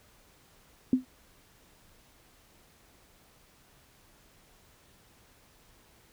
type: tone with exponential decay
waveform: sine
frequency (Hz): 256.4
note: C4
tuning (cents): -35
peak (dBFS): -16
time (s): 0.93-1.05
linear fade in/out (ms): 2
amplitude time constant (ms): 26
effects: pink hiss -61 dBFS RMS until 6.12 s